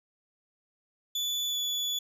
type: tone with pitch glide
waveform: 35% pulse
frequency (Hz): 3467 to 3437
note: A7 to A7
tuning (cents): -26 to -41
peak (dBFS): -27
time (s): 1.15-1.99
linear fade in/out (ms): 5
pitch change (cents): -15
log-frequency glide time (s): 1.48-1.58
effects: resampled to 32000 Hz